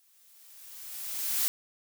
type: noise with exponential growth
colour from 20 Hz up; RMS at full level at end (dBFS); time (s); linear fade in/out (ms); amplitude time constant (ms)
blue; -26; 0-1.48; 0; 320
effects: none